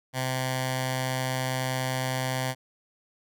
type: tone with notch filter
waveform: 10% pulse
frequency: 129.6 Hz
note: C3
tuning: 16 cents flat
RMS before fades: -29 dBFS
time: 0.13-2.55 s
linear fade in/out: 50 ms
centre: 350 Hz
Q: 0.68
effects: none